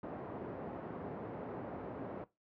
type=band-pass noise; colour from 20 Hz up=white; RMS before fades=-44 dBFS; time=0.03-2.24 s; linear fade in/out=2 ms; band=120 to 550 Hz; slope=12 dB/octave; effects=noise-tail reverb RT60 0.2 s tail -17 dB re dry + low-pass 2000 Hz 12 dB/octave